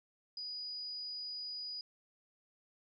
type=tone; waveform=sine; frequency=4925 Hz; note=D#8; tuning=19 cents flat; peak=-40 dBFS; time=0.37-1.81 s; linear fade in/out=2 ms; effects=none